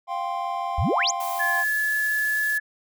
triangle chord, F suspended second, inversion none, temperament equal, 698.5 / 784 / 1046.5 Hz, F5 / G5 / C6, 0 / 0 / 0 cents, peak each -28 dBFS, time 0.07-1.65 s, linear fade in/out 50 ms
sine exponential sweep, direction up, 58.27 to 7530 Hz, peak -20 dBFS, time 0.78-1.11 s, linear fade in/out 5 ms
blue noise, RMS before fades -36 dBFS, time 1.2-2.58 s, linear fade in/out 5 ms
sine tone, 1716 Hz, A6, 44 cents flat, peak -21 dBFS, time 1.39-2.6 s, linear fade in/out 20 ms
effects none

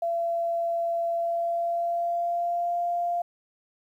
sine tone with pitch glide, 678 to 695.5 Hz, E5 to F5, +49 to -7 cents, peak -24 dBFS, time 0.02-3.22 s, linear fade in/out 5 ms, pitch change +44 cents, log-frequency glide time 1.14-2.77 s, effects 10-bit

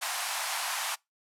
pink band-pass noise, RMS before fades -33 dBFS, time 0.01-0.96 s, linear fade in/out 20 ms, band 700 to 13000 Hz, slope 48 dB/octave, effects noise-tail reverb RT60 0.2 s tail -25 dB re dry

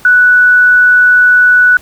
sine tone, 1480 Hz, F#6, in tune, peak -3 dBFS, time 0.05-1.77 s, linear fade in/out 2 ms, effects pink hiss -39 dBFS RMS until 1.81 s

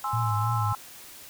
sine chord, Ab augmented, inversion none, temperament equal, 830.6 / 1046.5 / 1318.5 Hz, Ab5 / C6 / E6, 0 / 0 / 0 cents, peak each -31 dBFS, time 0.04-0.75 s, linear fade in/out 2 ms
sine tone with vibrato, 110 Hz, A2, in tune, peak -25 dBFS, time 0.13-0.73 s, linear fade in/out 5 ms, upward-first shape triangle, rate 3.2 Hz, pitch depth 97 cents each way
effects white hiss -46 dBFS RMS until 1.29 s

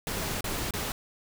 pink noise with dropouts, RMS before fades -32 dBFS, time 0.07-0.92 s, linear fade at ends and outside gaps 1 ms, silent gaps 0.408-0.442 / 0.708-0.737 s, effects none

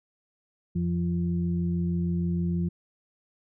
harmonic tone, 86.4 Hz, F2, 18 cents flat, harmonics 1 / 2 / 4, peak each -31 / -25 / -38 dBFS, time 0.75-2.69 s, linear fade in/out 10 ms, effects none

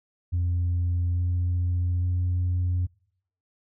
sine tone with pitch steps, 87.6 / 88.52 / 89.44 Hz, F2 / F2 / F2, +6 / +24 / +42 cents, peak -20 dBFS, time 0.32-2.87 s, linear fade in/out 20 ms, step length 850 ms, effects noise-tail reverb RT60 0.7 s tail -26 dB re dry + tanh soft clip ceiling -20 dBFS

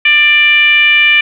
sine tone with frequency modulation, 2363 Hz, D7, 10 cents sharp, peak -5 dBFS, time 0.05-1.21 s, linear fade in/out 5 ms, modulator 581 Hz, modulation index 0.86, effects none

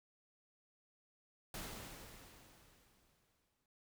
pink noise with exponential decay, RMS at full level -45 dBFS, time 1.54-3.66 s, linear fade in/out 2 ms, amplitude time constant 460 ms, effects none

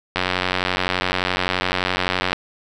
click train, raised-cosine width 0.3 ms, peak -3 dBFS, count 200, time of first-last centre 0.16-2.33 s, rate 91.7 Hz, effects none

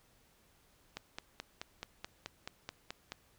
click train, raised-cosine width 0.2 ms, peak -23 dBFS, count 11, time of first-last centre 0.97-3.121 s, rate 4.65 Hz, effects pink hiss -68 dBFS RMS until 3.38 s

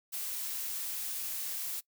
blue noise, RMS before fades -37 dBFS, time 0.12-1.81 s, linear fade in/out 20 ms, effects noise-tail reverb RT60 0.1 s tail -22 dB re dry

